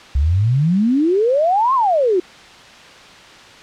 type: exponential two-way sweep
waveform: sine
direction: up then down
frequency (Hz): 64.5 to 1102 to 343.9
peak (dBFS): -12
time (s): 0.15-2.2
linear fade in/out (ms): 5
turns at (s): 1.74
effects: white hiss -40 dBFS RMS until 3.62 s + low-pass 4000 Hz 12 dB/octave